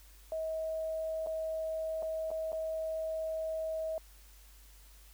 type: tone with dropouts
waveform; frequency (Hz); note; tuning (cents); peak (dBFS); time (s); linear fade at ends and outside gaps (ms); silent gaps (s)
sine; 639; D#5; +46; -33; 0.32-3.98; 1; 1.263-1.27 / 2.024-2.029 / 2.305-2.314 / 2.52-2.529
effects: added 50 Hz sine -55 dBFS peak until 5.13 s + white hiss -61 dBFS RMS until 5.13 s